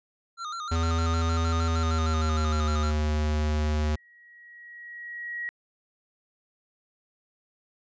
square tone with vibrato, 1295 Hz, E6, 31 cents flat, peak -33 dBFS, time 0.37-2.93 s, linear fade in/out 50 ms, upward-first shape square, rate 6.5 Hz, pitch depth 88 cents each way
square tone with pitch glide, 82.41 to 76.01 Hz, E2 to D#2, 0 to -40 cents, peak -24 dBFS, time 0.71-3.96 s, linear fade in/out 10 ms, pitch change -140 cents, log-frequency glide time 1.65-2.73 s
sine tone with exponential growth, 1905 Hz, A#6, 37 cents sharp, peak -29 dBFS, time 3.19-5.49 s, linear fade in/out 0 ms, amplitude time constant 500 ms
effects resampled to 16000 Hz

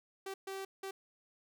sawtooth tone bursts at uneven times, 387.1 Hz, G4, 22 cents flat, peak -36 dBFS, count 3, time 0.26-0.34 / 0.47-0.65 / 0.83-0.91 s, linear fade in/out 5 ms, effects none

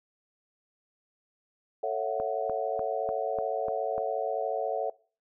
sine chord, F# minor seventh, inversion first, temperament just, 444 / 555 / 666 / 740 Hz, A4 / C#5 / E5 / F#5, +16 / +2 / +18 / 0 cents, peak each -33 dBFS, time 1.83-4.9 s, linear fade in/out 5 ms
click train, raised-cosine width 1 ms, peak -25 dBFS, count 7, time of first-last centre 2.2-3.98 s, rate 3.37 Hz
effects noise-tail reverb RT60 0.4 s tail -22 dB re dry

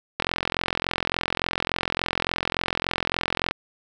click train, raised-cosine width 0.3 ms, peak -6 dBFS, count 145, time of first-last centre 0.2-3.51 s, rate 43.5 Hz, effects none

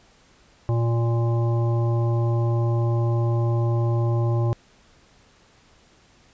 harmonic tone with a mistuned harmonic, 116.9 Hz, A#2, 5 cents sharp, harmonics 1 / 3 / 5 / 7 / 9, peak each -19 / -29 / -33 / -36 / -38 dBFS, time 0.69-4.53 s, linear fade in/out 0 ms, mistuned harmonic 9, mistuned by -16 cents, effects pink hiss -56 dBFS RMS until 6.33 s + resampled to 16000 Hz

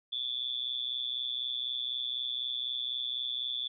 sine tone with amplitude modulation, 3460 Hz, A7, 30 cents flat, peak -28 dBFS, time 0.12-3.68 s, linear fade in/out 10 ms, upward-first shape sine, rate 124 Hz, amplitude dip 90%, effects none

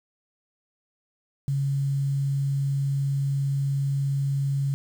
sine tone with quantisation, 138.59 Hz, C#3, in tune, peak -22 dBFS, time 1.48-4.74 s, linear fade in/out 0 ms, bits 8, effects none

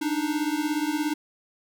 square beating tone pair, 293.6 / 310.6 Hz, D4 / D#4, 0 / -3 cents, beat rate 17 Hz, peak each -28 dBFS, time 0.01-1.14 s, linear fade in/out 10 ms, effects none

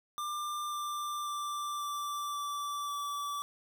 square tone with pitch steps, 1192 / 1184.5 / 1176.9 / 1169.5 / 1162.1 / 1154.7 Hz, D6 / D6 / D6 / D6 / D6 / D6, +25 / +14 / +3 / -8 / -19 / -30 cents, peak -35 dBFS, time 0.18-3.42 s, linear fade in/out 0 ms, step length 540 ms, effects none

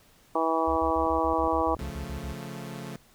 harmonic tone, 162.4 Hz, E3, 26 cents flat, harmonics 2 / 3 / 4 / 5 / 6 / 7, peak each -30 / -30 / -30 / -30 / -30 / -30 dBFS, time 0.35-1.75 s, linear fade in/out 5 ms
sine tone bursts, 68 Hz, C#2, 33 cents flat, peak -33 dBFS, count 12, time 0.67-2.332 s, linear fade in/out 10 ms, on 100 ms, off 42 ms
clicks, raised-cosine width 2 ms, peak -30 dBFS, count 6, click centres 1.066 / 1.335 / 1.44 / 1.477 / 1.767 / 1.826 s
sawtooth chord, Db augmented, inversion none, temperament equal, 138.59 / 174.61 / 220 Hz, Db3 / F3 / A3, 0 / 0 / 0 cents, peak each -36 / -37 / -37 dBFS, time 1.79-2.96 s, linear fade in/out 0 ms
effects pink hiss -59 dBFS RMS until 3.14 s

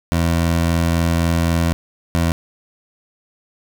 20% pulse tone bursts at uneven times, 83.8 Hz, E2, 29 cents sharp, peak -10 dBFS, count 2, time 0.12-1.73 / 2.15-2.32 s, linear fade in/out 0 ms, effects none

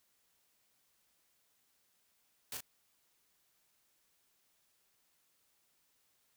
white noise with echo, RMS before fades -42 dBFS, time 2.52-2.57 s, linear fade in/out 2 ms, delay 36 ms, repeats 1, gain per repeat -4 dB, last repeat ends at 2.606 s, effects white hiss -75 dBFS RMS until 6.36 s

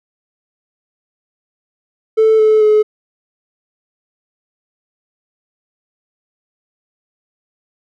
triangle tone with pitch steps, 440 / 433.2 / 426.5 Hz, A4 / A4 / G#4, 0 / -27 / +46 cents, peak -4 dBFS, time 2.17-2.83 s, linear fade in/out 20 ms, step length 220 ms, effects tanh soft clip ceiling -3 dBFS

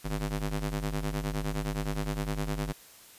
sawtooth ring-modulated tone, 102.1 Hz, G#2, 29 cents flat, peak -23 dBFS, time 0.04-2.73 s, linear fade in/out 20 ms, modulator 55.9 Hz, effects white hiss -53 dBFS RMS until 3.18 s + resampled to 32000 Hz

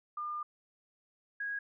sine tone pair in turn, 1205 / 1648.3 Hz, D6 / G#6, +44 / -14 cents, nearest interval perfect fourth, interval 542 cents, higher second, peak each -35 / -34 dBFS, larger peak second, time 0.17-0.43 / 1.4-1.59 s, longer first, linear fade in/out 5 ms, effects none

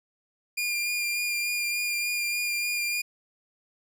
sawtooth tone with vibrato, 2410 Hz, D7, 44 cents sharp, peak -23 dBFS, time 0.57-3.02 s, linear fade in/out 10 ms, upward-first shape sine, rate 3.4 Hz, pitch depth 15 cents each way, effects none

